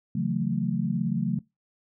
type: chord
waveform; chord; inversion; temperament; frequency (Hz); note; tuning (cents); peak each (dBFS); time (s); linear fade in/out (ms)
sine; F# minor seventh; second; just; 138.75 / 166.5 / 185 / 222; C#3 / E3 / F#3 / A3; +2 / +18 / 0 / +16; -30 / -31 / -28 / -29; 0.15-1.39; 5
effects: noise-tail reverb RT60 0.2 s tail -21 dB re dry